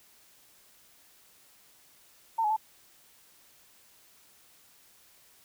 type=tone with pitch steps; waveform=sine; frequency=904 / 845 / 876 Hz; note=A5 / G#5 / A5; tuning=+47 / +30 / -8 cents; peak=-24 dBFS; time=2.38-2.566 s; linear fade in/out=10 ms; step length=62 ms; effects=white hiss -60 dBFS RMS until 5.44 s